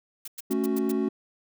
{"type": "noise bursts", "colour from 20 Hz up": "blue", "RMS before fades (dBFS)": -37, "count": 6, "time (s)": [0.25, 0.918], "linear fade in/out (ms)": 5, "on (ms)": 28, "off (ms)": 100}
{"type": "chord", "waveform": "triangle", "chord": "F# minor", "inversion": "first", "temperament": "equal", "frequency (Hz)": [220, 277.2, 370], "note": ["A3", "C#4", "F#4"], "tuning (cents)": [0, 0, 0], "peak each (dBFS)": -26, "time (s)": [0.5, 1.09], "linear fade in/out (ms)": 10}
{"effects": []}